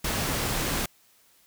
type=noise; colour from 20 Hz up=pink; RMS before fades=-28 dBFS; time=0.04-0.86 s; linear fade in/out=5 ms; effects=white hiss -61 dBFS RMS until 1.46 s

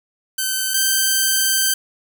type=tone pair in turn; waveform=5% pulse; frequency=1537 / 1556.7 Hz; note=G6 / G6; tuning=-35 / -13 cents; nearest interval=unison; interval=22 cents; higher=second; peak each=-8 / -4 dBFS; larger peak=second; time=0.38-0.74 / 0.74-1.74 s; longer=second; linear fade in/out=5 ms; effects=none

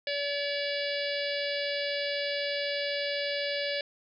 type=harmonic tone with a mistuned harmonic; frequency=572 Hz; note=D5; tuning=46 cents flat; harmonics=1 / 3 / 4 / 5 / 6 / 7 / 8 / 9; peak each=-32 / -37 / -38 / -39 / -40 / -40 / -41 / -42 dBFS; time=0.07-3.81 s; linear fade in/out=2 ms; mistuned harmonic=9; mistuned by=-45 cents; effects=none

